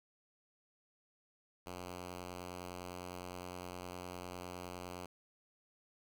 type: tone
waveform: 5% pulse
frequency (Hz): 89.8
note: F2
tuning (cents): +49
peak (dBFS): -33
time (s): 1.66-5.06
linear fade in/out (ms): 5
effects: none